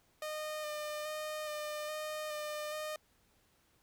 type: tone with vibrato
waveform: sawtooth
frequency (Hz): 608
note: D#5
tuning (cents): -40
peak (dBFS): -34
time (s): 0.22-2.96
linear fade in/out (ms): 2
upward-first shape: square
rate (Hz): 1.2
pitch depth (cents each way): 15
effects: pink hiss -71 dBFS RMS until 3.82 s